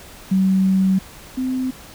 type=tone pair in turn; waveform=sine; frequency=190.2 / 257.9 Hz; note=F#3 / C4; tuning=+48 / -25 cents; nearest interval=perfect fourth; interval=527 cents; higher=second; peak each=-13 / -19 dBFS; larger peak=first; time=0.31-0.99 / 1.37-1.71 s; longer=first; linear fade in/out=10 ms; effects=pink hiss -41 dBFS RMS until 1.94 s